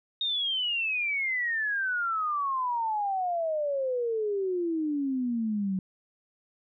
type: exponential sweep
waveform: sine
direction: down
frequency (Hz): 3729 to 185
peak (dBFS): -26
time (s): 0.21-5.79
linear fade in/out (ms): 2
effects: none